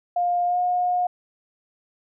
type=tone with pitch glide; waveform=sine; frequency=706 to 718.3 Hz; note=F5 to F5; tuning=+19 to +48 cents; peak=-19 dBFS; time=0.16-1.07 s; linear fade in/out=5 ms; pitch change=+29 cents; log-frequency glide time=0.46-0.58 s; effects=none